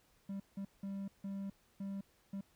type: tone bursts at uneven times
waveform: triangle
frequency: 196.7 Hz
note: G3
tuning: 6 cents sharp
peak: -37 dBFS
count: 6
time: 0.29-0.4 / 0.57-0.65 / 0.83-1.08 / 1.24-1.5 / 1.8-2.01 / 2.33-2.41 s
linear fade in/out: 5 ms
effects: pink hiss -71 dBFS RMS until 2.55 s